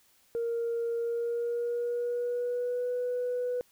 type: tone with pitch glide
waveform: sine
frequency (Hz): 466.2 to 493.6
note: A#4 to B4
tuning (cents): 0 to -1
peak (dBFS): -27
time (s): 0.35-3.61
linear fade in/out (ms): 0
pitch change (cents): +99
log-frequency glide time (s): 0.97-2.9
effects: tanh soft clip ceiling -25 dBFS + white hiss -65 dBFS RMS until 3.71 s

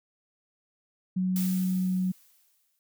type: tone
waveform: sine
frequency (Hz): 185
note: F#3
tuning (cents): 0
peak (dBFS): -24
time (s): 1.16-2.12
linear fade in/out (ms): 10
type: noise with exponential decay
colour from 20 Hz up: blue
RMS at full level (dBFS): -35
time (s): 1.36-2.79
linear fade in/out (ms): 1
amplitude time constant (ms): 310
effects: none

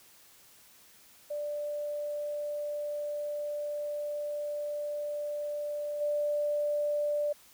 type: tone with level steps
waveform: sine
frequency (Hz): 589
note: D5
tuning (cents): +5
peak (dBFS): -32 / -27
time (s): 1.3-7.33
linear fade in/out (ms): 10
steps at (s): 6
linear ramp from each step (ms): 20
effects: white hiss -58 dBFS RMS until 7.53 s

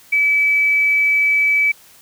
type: tone with quantisation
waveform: sine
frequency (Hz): 2297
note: D7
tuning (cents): -39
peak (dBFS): -12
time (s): 0.12-1.72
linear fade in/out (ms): 10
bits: 7
effects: white hiss -47 dBFS RMS until 2.01 s

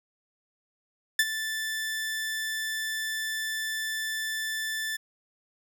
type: tone with ADSR envelope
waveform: sawtooth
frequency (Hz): 1760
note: A6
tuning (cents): 0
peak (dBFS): -14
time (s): 1.19-4.97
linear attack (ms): 3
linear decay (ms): 47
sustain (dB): -12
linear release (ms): 12
effects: none

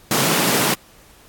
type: high-pass noise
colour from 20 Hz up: pink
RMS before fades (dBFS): -18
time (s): 0.11-0.74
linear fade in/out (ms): 2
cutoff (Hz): 130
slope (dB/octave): 48
effects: pink hiss -49 dBFS RMS until 1.28 s + AAC 64 kbps

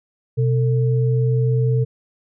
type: tone pair together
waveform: sine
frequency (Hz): 126.64 / 447.4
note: B2 / A4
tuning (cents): +44 / +29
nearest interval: octave + minor seventh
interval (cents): 2185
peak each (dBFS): -15 / -24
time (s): 0.37-1.85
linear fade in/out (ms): 20
effects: none

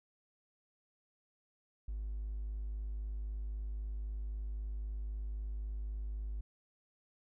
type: tone with hard clipping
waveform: triangle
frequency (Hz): 51.91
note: G#1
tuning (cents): 0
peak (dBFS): -37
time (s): 1.88-6.41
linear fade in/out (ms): 5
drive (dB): 3
effects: none

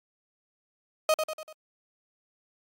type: tone with echo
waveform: 35% pulse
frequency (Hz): 626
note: D#5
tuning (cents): +10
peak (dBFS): -18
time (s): 1.09-1.14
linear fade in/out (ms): 2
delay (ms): 97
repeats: 4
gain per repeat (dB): -6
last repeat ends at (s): 1.528
effects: AAC 48 kbps

